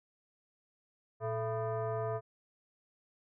sine tone with frequency modulation, 116.54 Hz, A#2, in tune, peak -32 dBFS, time 1.2-2.21 s, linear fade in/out 50 ms, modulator 554 Hz, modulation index 1.5, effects none

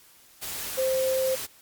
sine tone in noise, 523.3 Hz, C5, in tune, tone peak -22 dBFS, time 0.77-1.36 s, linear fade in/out 20 ms, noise white, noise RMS -34 dBFS, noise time 0.41-1.47 s, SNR +9 dB, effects white hiss -55 dBFS RMS until 1.61 s + MP3 96 kbps

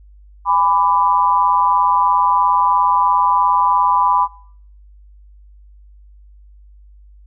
sine tone with amplitude modulation, 997 Hz, B5, 16 cents sharp, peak -7 dBFS, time 0.45-4.28 s, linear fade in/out 50 ms, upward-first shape sine, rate 177 Hz, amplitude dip 95%, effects noise-tail reverb RT60 0.6 s tail -24 dB re dry + added 50 Hz sine -41 dBFS peak until 7.26 s

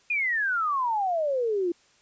sine exponential sweep, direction down, 2491 to 334.6 Hz, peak -23 dBFS, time 0.1-1.72 s, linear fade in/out 5 ms, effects white hiss -61 dBFS RMS until 2.01 s + resampled to 16000 Hz

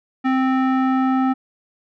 square tone with low-pass filter sweep, 261.6 Hz, C4, in tune, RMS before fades -18 dBFS, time 0.24-1.34 s, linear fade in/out 20 ms, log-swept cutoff 1800 to 1200 Hz, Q 1.6, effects none

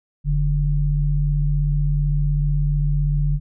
sine tone pair together, 43.5 / 146.3 Hz, F1 / D3, -6 / -6 cents, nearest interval octave + major sixth, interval 2100 cents, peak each -19 dBFS, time 0.24-3.4 s, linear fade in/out 50 ms, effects none

